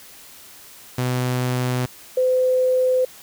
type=tone pair in turn; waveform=sawtooth / sine; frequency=125.8 / 510.4 Hz; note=B2 / C5; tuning=+32 / -43 cents; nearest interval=2 octaves; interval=2425 cents; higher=second; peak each=-16 / -15 dBFS; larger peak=second; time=0.98-1.86 / 2.17-3.05 s; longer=neither; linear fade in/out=5 ms; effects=white hiss -44 dBFS RMS until 3.22 s